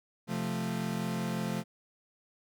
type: chord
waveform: 40% pulse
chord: F major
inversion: second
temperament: equal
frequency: 130.81 / 174.61 / 220 Hz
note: C3 / F3 / A3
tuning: 0 / 0 / 0 cents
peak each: -38 / -34 / -34 dBFS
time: 0.27-1.64 s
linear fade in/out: 50 ms
effects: none